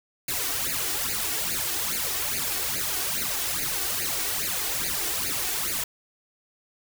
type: noise with flanger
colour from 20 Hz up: white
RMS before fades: -28 dBFS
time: 0.28-5.84 s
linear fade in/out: 5 ms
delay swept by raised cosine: 0.44 to 2.74 ms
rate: 2.4 Hz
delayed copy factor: +0.85
effects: none